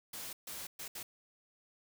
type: noise bursts at uneven times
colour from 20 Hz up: white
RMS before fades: -44 dBFS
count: 4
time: 0.13-0.33 / 0.47-0.67 / 0.79-0.88 / 0.95-1.03 s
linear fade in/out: 5 ms
effects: none